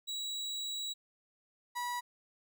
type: tone pair in turn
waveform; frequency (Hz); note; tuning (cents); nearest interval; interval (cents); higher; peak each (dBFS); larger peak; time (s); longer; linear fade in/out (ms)
35% pulse; 3891 / 972.8; B7 / B5; -27 / -26; 2 octaves; 2399; first; -34 / -33; second; 0.07-0.94 / 1.75-2.01; first; 20
effects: none